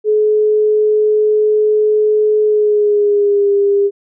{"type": "tone with pitch glide", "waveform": "sine", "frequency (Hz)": [426.1, 402.2], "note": ["G#4", "G4"], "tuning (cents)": [44, 44], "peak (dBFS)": -9, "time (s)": [0.04, 3.91], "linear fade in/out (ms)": 50, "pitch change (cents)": -100, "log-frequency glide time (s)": [2.43, 3.51], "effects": []}